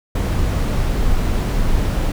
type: noise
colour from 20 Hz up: brown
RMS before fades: -17 dBFS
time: 0.15-2.12 s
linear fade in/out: 5 ms
effects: none